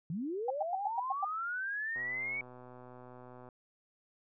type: linear sweep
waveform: sine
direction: up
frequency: 146.83 to 2266 Hz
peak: -34 dBFS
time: 0.1-2.41 s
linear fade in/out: 2 ms
type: tone bursts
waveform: sine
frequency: 784 Hz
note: G5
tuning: in tune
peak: -29 dBFS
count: 7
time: 0.48-1.248 s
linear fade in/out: 5 ms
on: 24 ms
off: 100 ms
type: click train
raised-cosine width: 1 ms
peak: -38 dBFS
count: 192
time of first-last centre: 1.96-3.488 s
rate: 125 Hz
effects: none